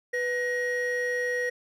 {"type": "tone pair together", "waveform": "triangle", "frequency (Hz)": [493.9, 1888.6], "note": ["B4", "A#6"], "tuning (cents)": [0, 22], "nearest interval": "octave + major seventh", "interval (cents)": 2322, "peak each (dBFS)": -26, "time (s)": [0.13, 1.5], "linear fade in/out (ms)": 10, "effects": ["tanh soft clip ceiling -18 dBFS"]}